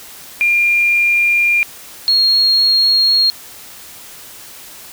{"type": "tone pair in turn", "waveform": "sine", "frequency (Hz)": [2400, 4276], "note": ["D7", "C8"], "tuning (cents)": [37, 37], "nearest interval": "minor seventh", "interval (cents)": 1000, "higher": "second", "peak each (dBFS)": [-10, -9], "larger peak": "second", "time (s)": [[0.41, 1.63], [2.08, 3.3]], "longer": "neither", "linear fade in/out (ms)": 0, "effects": ["white hiss -36 dBFS RMS until 4.92 s"]}